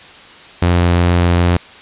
sawtooth tone with vibrato, 87.31 Hz, F2, in tune, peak -6 dBFS, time 0.62-1.57 s, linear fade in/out 5 ms, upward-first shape triangle, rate 2.5 Hz, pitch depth 8 cents each way, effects white hiss -38 dBFS RMS until 1.81 s + resampled to 8000 Hz

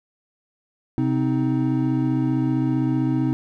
triangle tone cluster, 131.5 / 258.3 / 313.7 Hz, C3 / C4 / D#4, +9 / -22 / +14 cents, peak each -21 dBFS, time 0.98-3.33 s, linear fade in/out 0 ms, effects none

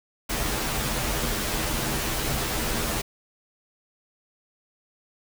pink noise with comb filter, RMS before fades -27 dBFS, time 0.29-3.02 s, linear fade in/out 10 ms, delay 11 ms, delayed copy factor -0.75, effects none

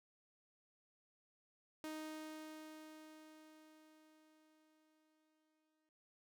sawtooth tone with exponential decay, 311.1 Hz, D#4, in tune, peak -40 dBFS, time 1.84-5.89 s, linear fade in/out 0 ms, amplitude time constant 880 ms, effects noise-tail reverb RT60 0.5 s tail -26 dB re dry

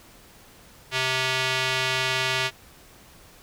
square tone with band-pass filter, 130.2 Hz, C3, 8 cents flat, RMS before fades -25 dBFS, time 0.91-2.51 s, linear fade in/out 50 ms, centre 2900 Hz, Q 1.2, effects pink hiss -51 dBFS RMS until 3.42 s

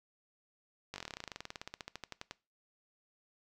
slowing click train, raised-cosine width 0.2 ms, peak -24 dBFS, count 29, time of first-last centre 0.94-2.311 s, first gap 20 ms, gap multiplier 1.06, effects noise-tail reverb RT60 0.3 s tail -21 dB re dry

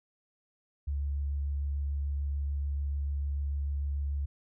sine tone with vibrato, 70.9 Hz, C#2, 40 cents sharp, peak -29 dBFS, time 0.87-4.26 s, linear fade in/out 10 ms, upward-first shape sine, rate 6.8 Hz, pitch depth 11 cents each way, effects none

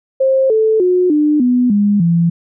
sine tone with pitch steps, 531 / 438.8 / 362.7 / 299.7 / 247.7 / 204.7 / 169.2 Hz, C5 / A4 / F#4 / D4 / B3 / G#3 / E3, +25 / -5 / -34 / +35 / +5 / -25 / +45 cents, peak -9 dBFS, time 0.2-2.3 s, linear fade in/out 10 ms, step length 300 ms, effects none

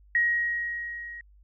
sine tone with level ramp, 1891 Hz, A#6, 24 cents sharp, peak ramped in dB -19 to -38 dBFS, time 0.15-1.21 s, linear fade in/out 2 ms, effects added 50 Hz sine -53 dBFS peak until 1.43 s

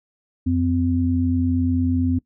sine tone pair together, 88.36 / 256.5 Hz, F2 / C4, +21 / -34 cents, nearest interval octave + tritone, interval 1845 cents, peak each -21 / -19 dBFS, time 0.46-2.19 s, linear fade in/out 10 ms, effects noise-tail reverb RT60 0.1 s tail -20 dB re dry

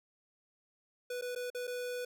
square tone with dropouts, 493.2 Hz, B4, 2 cents flat, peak -37 dBFS, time 1.1-2.05 s, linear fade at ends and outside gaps 5 ms, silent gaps 1.213-1.221 / 1.351-1.359 / 1.502-1.547 / 1.671-1.676 s, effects none

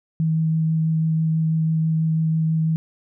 sine tone with vibrato, 160 Hz, D#3, 49 cents sharp, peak -17 dBFS, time 0.2-2.76 s, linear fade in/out 0 ms, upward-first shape sine, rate 6.1 Hz, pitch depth 9 cents each way, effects none

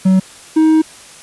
triangle tone pair in turn, 188.4 / 315.6 Hz, F#3 / D#4, +32 / +25 cents, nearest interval major sixth, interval 893 cents, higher second, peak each -5 dBFS, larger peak neither, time 0.05-0.2 / 0.56-0.82 s, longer second, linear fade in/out 10 ms, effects white hiss -38 dBFS RMS until 1.22 s + resampled to 24000 Hz

